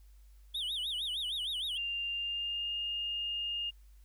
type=tone with vibrato; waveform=triangle; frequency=3322 Hz; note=G#7; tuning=in tune; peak=-32 dBFS; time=0.54-1.78 s; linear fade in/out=10 ms; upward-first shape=sine; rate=6.5 Hz; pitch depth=230 cents each way
type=tone with pitch glide; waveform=sine; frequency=2794 to 2830 Hz; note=F7 to F7; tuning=0 to +22 cents; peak=-33 dBFS; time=1.76-3.71 s; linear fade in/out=20 ms; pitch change=+22 cents; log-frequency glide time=2.11-2.74 s
effects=added 50 Hz sine -54 dBFS peak until 4.04 s + white hiss -72 dBFS RMS until 4.04 s